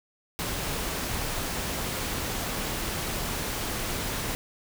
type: noise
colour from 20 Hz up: pink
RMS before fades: -31 dBFS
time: 0.39-4.35 s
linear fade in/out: 0 ms
effects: none